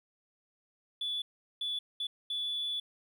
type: tone bursts at uneven times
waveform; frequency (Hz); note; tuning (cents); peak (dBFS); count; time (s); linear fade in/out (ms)
triangle; 3449; A7; -35; -29; 4; 1.01-1.22 / 1.61-1.79 / 2-2.07 / 2.3-2.8; 5
effects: tanh soft clip ceiling -29 dBFS